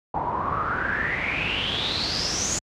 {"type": "noise with low-pass filter sweep", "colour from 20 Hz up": "pink", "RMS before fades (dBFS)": -26, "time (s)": [0.14, 2.59], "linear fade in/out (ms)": 5, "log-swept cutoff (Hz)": [840, 7000], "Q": 9.4, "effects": ["high-pass 60 Hz 12 dB/octave"]}